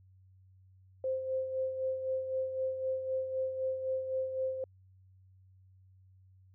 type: tone with tremolo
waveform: sine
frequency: 523 Hz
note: C5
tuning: 1 cent flat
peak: -29 dBFS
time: 1.04-4.64 s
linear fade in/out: 2 ms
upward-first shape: sine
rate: 3.9 Hz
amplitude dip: 55%
effects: added 94 Hz sine -58 dBFS peak until 6.54 s